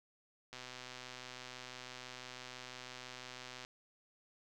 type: click train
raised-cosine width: 0.2 ms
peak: -30 dBFS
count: 394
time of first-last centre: 0.53-3.649 s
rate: 126 Hz
effects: none

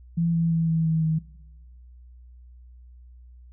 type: tone with pitch steps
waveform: sine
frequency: 168 / 166.07 / 164.16 / 162.28 / 160.41 / 158.57 Hz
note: E3 / E3 / E3 / E3 / E3 / D#3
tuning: +33 / +13 / -7 / -27 / -47 / +33 cents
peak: -20 dBFS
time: 0.17-1.19 s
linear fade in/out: 10 ms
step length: 170 ms
effects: noise-tail reverb RT60 1.0 s tail -19 dB re dry + added 61 Hz sine -45 dBFS peak until 3.52 s

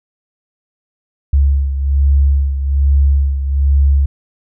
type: beating tone pair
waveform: sine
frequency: 69.3 / 70.5 Hz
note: C#2 / C#2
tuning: 0 / +30 cents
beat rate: 1.2 Hz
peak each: -10 / -17 dBFS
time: 1.33-4.06 s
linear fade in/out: 5 ms
effects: none

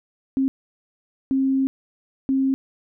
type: tone bursts at uneven times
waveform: sine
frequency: 267.6 Hz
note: C4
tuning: 39 cents sharp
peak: -17 dBFS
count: 3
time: 0.37-0.48 / 1.31-1.67 / 2.29-2.54 s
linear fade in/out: 0 ms
effects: none

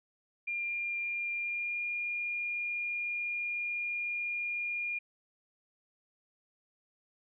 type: tone with pitch glide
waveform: sine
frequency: 2399 to 2418 Hz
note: D7 to D7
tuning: +36 to +50 cents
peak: -32 dBFS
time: 0.47-4.99 s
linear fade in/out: 10 ms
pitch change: +14 cents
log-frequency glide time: 1.35-1.82 s
effects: none

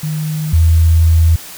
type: tone pair in turn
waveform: sine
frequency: 154.4 / 81.79 Hz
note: D#3 / E2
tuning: -13 / -13 cents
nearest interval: major seventh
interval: 1100 cents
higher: first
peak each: -16 / -6 dBFS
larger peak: second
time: 0.03-0.53 / 0.53-1.36 s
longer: second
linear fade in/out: 5 ms
effects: white hiss -32 dBFS RMS until 1.57 s

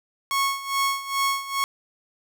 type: tone with tremolo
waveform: sawtooth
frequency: 1100 Hz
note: C#6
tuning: 14 cents flat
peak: -16 dBFS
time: 0.31-1.64 s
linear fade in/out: 0 ms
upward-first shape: sine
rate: 2.4 Hz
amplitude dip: 80%
effects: none

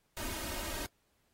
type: noise with comb filter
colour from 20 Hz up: pink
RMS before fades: -39 dBFS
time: 0.17-0.86 s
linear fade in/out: 0 ms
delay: 3.2 ms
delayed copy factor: +0.7
effects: pink hiss -75 dBFS RMS until 1.33 s + AAC 48 kbps

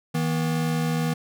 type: tone pair together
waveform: square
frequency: 160.12 / 242 Hz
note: D#3 / B3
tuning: +50 / -35 cents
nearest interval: perfect fifth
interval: 715 cents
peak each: -24 / -29 dBFS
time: 0.14-1.14 s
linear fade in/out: 10 ms
effects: none

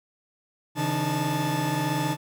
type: tone cluster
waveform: 40% pulse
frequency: 137.4 / 158.8 / 302.1 / 873 Hz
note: C#3 / D#3 / D4 / A5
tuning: -15 / +36 / +49 / -14 cents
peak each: -29 dBFS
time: 0.75-2.17 s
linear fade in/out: 50 ms
effects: none

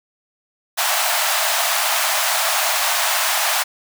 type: high-pass noise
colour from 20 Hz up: pink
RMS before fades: -19 dBFS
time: 0.77-3.64 s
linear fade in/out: 20 ms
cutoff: 610 Hz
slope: 96 dB/octave
effects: none

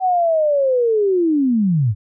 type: linear sweep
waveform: sine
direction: down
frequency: 760 to 94.6 Hz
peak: -13 dBFS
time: 0-1.95 s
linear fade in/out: 50 ms
effects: none

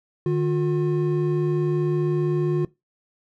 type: tone pair together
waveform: triangle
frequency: 150.92 / 357.5 Hz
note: D3 / F4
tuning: +48 / +41 cents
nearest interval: octave + minor third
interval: 1493 cents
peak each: -20 dBFS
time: 0.26-2.65 s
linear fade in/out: 2 ms
effects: noise-tail reverb RT60 0.2 s tail -20 dB re dry

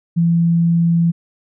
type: tone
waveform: sine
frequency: 168.6 Hz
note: E3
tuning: 39 cents sharp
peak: -11 dBFS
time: 0.16-1.12 s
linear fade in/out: 20 ms
effects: none

